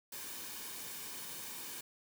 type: noise with comb filter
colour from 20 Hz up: white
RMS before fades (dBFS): -45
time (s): 0.12-1.81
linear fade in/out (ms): 5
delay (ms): 1.5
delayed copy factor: -0.5
effects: none